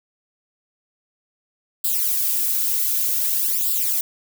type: noise with flanger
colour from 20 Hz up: violet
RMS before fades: -21 dBFS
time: 1.84-4.01 s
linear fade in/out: 5 ms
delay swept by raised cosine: 0.24 to 3.44 ms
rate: 0.54 Hz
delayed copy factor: +0.95
effects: none